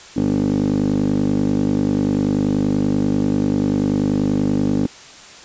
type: tone with band-pass filter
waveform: 15% pulse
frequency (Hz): 50.3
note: G1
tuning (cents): +45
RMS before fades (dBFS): -18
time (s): 0.16-4.87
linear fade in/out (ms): 10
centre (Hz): 290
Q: 6.8
effects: white hiss -40 dBFS RMS until 5.44 s + resampled to 16000 Hz